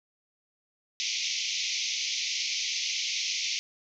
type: band-pass noise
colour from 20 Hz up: white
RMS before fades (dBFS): -31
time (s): 1-3.59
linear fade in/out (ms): 0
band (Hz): 2100 to 6400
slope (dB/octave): 96
effects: none